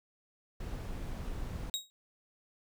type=noise; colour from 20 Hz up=brown; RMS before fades=-39 dBFS; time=0.6-1.7 s; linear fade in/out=5 ms
type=tone with exponential decay; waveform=30% pulse; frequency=3790 Hz; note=A#7; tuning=28 cents sharp; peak=-26 dBFS; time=1.74-1.9 s; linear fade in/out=0 ms; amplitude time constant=34 ms
effects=none